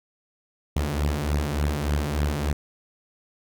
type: beating tone pair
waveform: sawtooth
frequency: 71 / 74.4 Hz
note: C#2 / D2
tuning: +42 / +23 cents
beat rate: 3.4 Hz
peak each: -23 / -21 dBFS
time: 0.76-2.53 s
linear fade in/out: 5 ms
effects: none